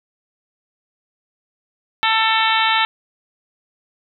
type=harmonic tone with a mistuned harmonic; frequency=444.7 Hz; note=A4; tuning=18 cents sharp; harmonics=2 / 3 / 4 / 5 / 6 / 7 / 8 / 9; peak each=-19 / -21 / -22 / -23 / -24 / -24 / -25 / -26 dBFS; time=2.03-2.85 s; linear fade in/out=0 ms; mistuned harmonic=9; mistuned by=-58 cents; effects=none